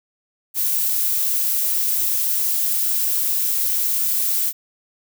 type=noise with amplitude modulation; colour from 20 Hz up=violet; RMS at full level=-19 dBFS; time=0.54-4.53 s; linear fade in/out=50 ms; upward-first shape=sine; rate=252 Hz; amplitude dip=25%; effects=none